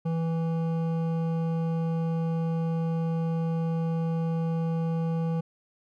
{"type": "tone with hard clipping", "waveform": "triangle", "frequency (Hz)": 164.4, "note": "E3", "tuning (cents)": -4, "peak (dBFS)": -27, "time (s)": [0.05, 5.41], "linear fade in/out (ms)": 10, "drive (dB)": 15, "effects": []}